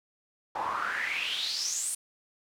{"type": "noise with band-pass filter sweep", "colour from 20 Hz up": "pink", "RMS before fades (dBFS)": -32, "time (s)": [0.55, 1.95], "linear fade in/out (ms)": 5, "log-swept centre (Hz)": [820, 9400], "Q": 6.8, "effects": []}